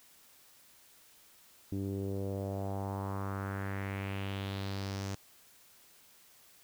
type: tone with low-pass filter sweep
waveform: sawtooth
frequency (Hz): 98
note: G2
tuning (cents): 0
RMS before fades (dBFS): -37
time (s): 1.72-5.15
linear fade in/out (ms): 0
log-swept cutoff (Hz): 310 to 6500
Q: 3
effects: white hiss -61 dBFS RMS until 6.63 s